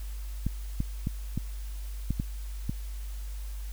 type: clicks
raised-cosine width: 5 ms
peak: -16 dBFS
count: 7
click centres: 0.466 / 0.804 / 1.071 / 1.376 / 2.106 / 2.199 / 2.695 s
effects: added 50 Hz sine -34 dBFS peak until 3.72 s + white hiss -52 dBFS RMS until 3.72 s